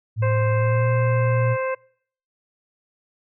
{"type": "tone with pitch glide", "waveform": "sine", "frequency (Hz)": [110.1, 118], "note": ["A2", "A#2"], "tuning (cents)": [2, 22], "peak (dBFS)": -18, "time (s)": [0.16, 1.57], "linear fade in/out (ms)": 50, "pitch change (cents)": 120, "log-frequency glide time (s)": [0.53, 0.9]}
{"type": "harmonic tone", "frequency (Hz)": 523.3, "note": "C5", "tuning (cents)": 0, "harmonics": [1, 2, 3, 4, 5], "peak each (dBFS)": [-23, -29, -33, -35, -37], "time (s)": [0.22, 1.75], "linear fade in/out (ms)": 10}
{"effects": ["noise-tail reverb RT60 0.6 s tail -26 dB re dry"]}